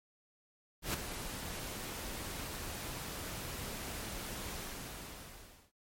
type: noise with ADSR envelope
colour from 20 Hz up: pink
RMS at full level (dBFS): -33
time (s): 0.82-5.72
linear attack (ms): 120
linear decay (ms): 4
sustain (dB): -9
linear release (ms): 1200
effects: MP3 64 kbps